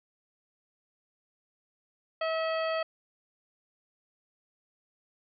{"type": "harmonic tone", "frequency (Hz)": 645, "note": "E5", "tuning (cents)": -38, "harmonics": [1, 2, 3, 4, 5, 7], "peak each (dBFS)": [-29, -35, -39, -41, -43, -46], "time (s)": [2.21, 2.83], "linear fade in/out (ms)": 5, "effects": []}